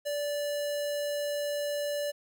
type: tone with notch filter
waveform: square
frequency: 582 Hz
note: D5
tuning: 16 cents flat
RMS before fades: -32 dBFS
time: 0.05-2.12 s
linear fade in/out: 20 ms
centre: 1300 Hz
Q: 1.2
effects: 11-bit